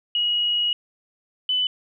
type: tone pair in turn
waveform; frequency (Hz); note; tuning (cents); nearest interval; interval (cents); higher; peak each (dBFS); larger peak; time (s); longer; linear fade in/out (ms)
sine; 2900 / 3002; F#7 / F#7; -35 / +24; minor second; 59; second; -19; neither; 0.15-0.73 / 1.49-1.67; first; 2
effects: none